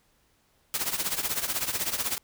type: noise with tremolo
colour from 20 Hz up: white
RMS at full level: -26 dBFS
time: 0.74-2.18 s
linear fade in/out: 0 ms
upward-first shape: triangle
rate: 16 Hz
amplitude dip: 85%
effects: pink hiss -67 dBFS RMS until 2.23 s